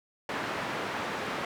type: band-pass noise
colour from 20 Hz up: white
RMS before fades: -34 dBFS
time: 0.29-1.45 s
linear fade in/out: 2 ms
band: 130 to 1600 Hz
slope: 12 dB/octave
effects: none